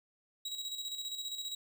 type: tone with tremolo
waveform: 35% pulse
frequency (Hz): 3854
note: B7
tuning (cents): -43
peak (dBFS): -34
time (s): 0.45-1.55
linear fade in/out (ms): 5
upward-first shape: square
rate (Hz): 15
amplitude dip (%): 50
effects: none